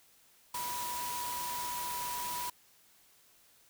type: tone in noise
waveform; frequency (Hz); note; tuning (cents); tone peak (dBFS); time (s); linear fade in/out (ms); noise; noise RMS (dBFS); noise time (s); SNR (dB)
sine; 976; B5; -21; -37; 0.54-2.5; 5; white; -40; 0.54-2.5; 0
effects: white hiss -64 dBFS RMS until 3.69 s